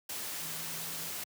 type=tone in noise; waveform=sine; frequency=162.5 Hz; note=E3; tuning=24 cents flat; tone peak=-50 dBFS; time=0.4-1.09 s; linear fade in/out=5 ms; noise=white; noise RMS=-39 dBFS; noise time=0.09-1.24 s; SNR=-14 dB; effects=high-pass 100 Hz 12 dB/octave